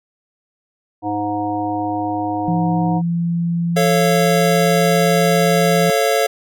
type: harmonic tone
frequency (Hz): 103.83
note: G#2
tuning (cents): 0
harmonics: 1 / 3 / 5 / 7 / 9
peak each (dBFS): -31 / -22 / -31 / -22 / -27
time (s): 1.02-3.02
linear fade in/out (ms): 50
type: tone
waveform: sine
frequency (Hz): 170.1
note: F3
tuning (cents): -45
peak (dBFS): -16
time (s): 2.48-5.9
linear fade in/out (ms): 0
type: chord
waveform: square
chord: A augmented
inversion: none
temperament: just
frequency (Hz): 440 / 550 / 687.5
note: A4 / C#5 / E#5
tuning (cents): 0 / -14 / -27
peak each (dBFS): -19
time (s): 3.76-6.27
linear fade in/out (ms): 10
effects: none